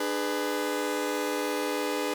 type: chord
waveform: sawtooth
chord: G# diminished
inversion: second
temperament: just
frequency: 299 / 415.3 / 498.4 Hz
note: D4 / G#4 / B4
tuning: +31 / 0 / +16 cents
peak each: -28 dBFS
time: 0-2.14 s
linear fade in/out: 5 ms
effects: none